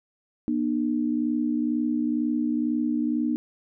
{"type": "tone pair together", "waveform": "sine", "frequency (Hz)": [240.2, 302.3], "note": ["B3", "D#4"], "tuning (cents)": [-48, -50], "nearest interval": "major third", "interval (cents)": 398, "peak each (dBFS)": [-25, -25], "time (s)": [0.48, 3.36], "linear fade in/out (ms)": 0, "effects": []}